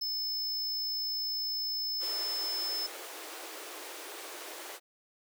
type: tone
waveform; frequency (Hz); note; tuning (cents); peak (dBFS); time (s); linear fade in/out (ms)
square; 5240; E8; -11; -32; 0.01-2.87; 10
type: high-pass noise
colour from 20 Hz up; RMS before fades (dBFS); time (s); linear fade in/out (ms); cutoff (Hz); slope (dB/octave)
pink; -44; 1.99-4.8; 50; 310; 96
effects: none